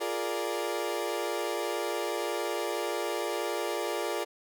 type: chord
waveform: 30% pulse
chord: Bb dominant seventh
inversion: second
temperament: equal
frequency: 349.2 / 415.3 / 466.2 / 587.3 Hz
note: F4 / Ab4 / Bb4 / D5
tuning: 0 / 0 / 0 / 0 cents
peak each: -33 dBFS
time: 0-4.25 s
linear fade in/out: 20 ms
effects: none